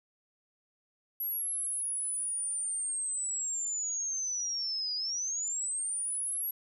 sine linear two-way sweep, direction down then up, 11620 to 4857 to 11620 Hz, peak -31 dBFS, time 1.2-6.51 s, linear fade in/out 5 ms, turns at 4.95 s, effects none

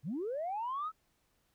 sine linear sweep, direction up, 117.4 to 1318.5 Hz, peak -33 dBFS, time 0.03-0.92 s, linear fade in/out 50 ms, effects tanh soft clip ceiling -30 dBFS + pink hiss -75 dBFS RMS until 1.54 s

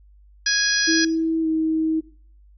harmonic tone, 829 Hz, G#5, 3 cents flat, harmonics 2 / 3 / 4 / 5 / 6 / 7, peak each -21 / -33 / -31 / -28 / -22 / -24 dBFS, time 0.46-1.05 s, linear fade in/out 5 ms
sine tone with pitch glide, 324.2 to 318.1 Hz, E4 to D#4, -29 to +38 cents, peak -18 dBFS, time 0.87-2.01 s, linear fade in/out 20 ms, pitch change -33 cents, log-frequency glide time 1.42-1.47 s
effects noise-tail reverb RT60 0.5 s tail -19 dB re dry + added 50 Hz sine -48 dBFS peak until 2.57 s

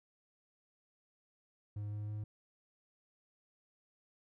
triangle tone with pitch steps, 103.83 / 104.79 / 105.77 Hz, G#2 / G#2 / G#2, 0 / +16 / +32 cents, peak -36 dBFS, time 1.76-2.24 s, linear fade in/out 5 ms, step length 160 ms, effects none

